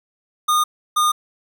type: tone pair in turn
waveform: square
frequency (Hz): 1225 / 1219.8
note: D#6 / D#6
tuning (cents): -27 / -35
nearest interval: unison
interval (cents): 8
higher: first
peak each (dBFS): -15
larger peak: neither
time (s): 0.48-0.64 / 0.96-1.12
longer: neither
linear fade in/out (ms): 10
effects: none